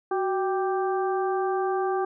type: harmonic tone with a mistuned harmonic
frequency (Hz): 392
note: G4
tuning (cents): 0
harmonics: 1 / 2 / 3 / 4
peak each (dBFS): -25 / -28 / -33 / -39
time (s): 0.11-2.05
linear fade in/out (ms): 5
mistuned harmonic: 1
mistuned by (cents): -83
effects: none